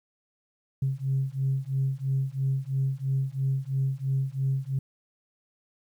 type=beating tone pair; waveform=sine; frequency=133.2 / 136.2 Hz; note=C3 / C#3; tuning=+31 / -30 cents; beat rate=3 Hz; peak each=-27 dBFS; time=0.82-4.79 s; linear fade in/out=5 ms; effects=tanh soft clip ceiling -18 dBFS + 10-bit